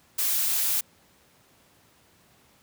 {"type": "noise", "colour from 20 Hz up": "blue", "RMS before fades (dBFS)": -25, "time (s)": [0.18, 0.81], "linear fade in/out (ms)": 10, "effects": ["pink hiss -60 dBFS RMS until 2.62 s", "high-pass 80 Hz 12 dB/octave"]}